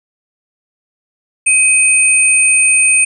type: tone pair together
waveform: sine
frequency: 2520 / 8785 Hz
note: D#7 / C#9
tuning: +21 / -17 cents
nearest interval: octave + minor seventh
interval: 2162 cents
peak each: -10 dBFS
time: 1.46-3.05 s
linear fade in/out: 10 ms
effects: none